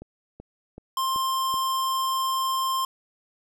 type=click train; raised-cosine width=2 ms; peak=-27 dBFS; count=5; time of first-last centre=0.02-1.541 s; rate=2.63 Hz
type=tone; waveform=square; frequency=1054 Hz; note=C6; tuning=12 cents sharp; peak=-24 dBFS; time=0.97-2.85 s; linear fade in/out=2 ms
effects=none